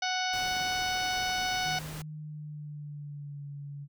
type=harmonic tone; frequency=740 Hz; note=F#5; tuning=in tune; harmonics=1 / 2 / 3 / 4 / 5 / 6 / 7 / 8; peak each=-32 / -35 / -37 / -38 / -39 / -40 / -40 / -41 dBFS; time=0.02-1.79 s; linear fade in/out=5 ms
type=noise; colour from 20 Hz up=pink; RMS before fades=-43 dBFS; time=0.33-2.02 s; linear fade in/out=2 ms
type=tone with pitch glide; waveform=sine; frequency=155.56 to 142.65 Hz; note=D#3 to C#3; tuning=0 to +50 cents; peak=-38 dBFS; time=1.63-3.88 s; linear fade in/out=50 ms; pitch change=-150 cents; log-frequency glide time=1.82-3.45 s
effects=none